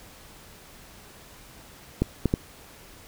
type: clicks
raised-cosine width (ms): 3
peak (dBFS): -8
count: 3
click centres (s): 2.02 / 2.257 / 2.339
effects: pink hiss -49 dBFS RMS until 3.07 s